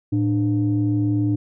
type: tone pair together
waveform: sine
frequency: 111.7 / 298 Hz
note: A2 / D4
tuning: +27 / +25 cents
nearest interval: octave + perfect fourth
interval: 1698 cents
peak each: -19 dBFS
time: 0.12-1.36 s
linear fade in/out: 10 ms
effects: tanh soft clip ceiling -11 dBFS